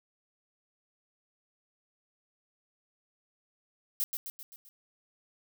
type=noise with echo; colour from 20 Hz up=violet; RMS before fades=-30 dBFS; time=4-4.04 s; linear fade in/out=0 ms; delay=130 ms; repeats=5; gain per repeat=-5 dB; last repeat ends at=4.69 s; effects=none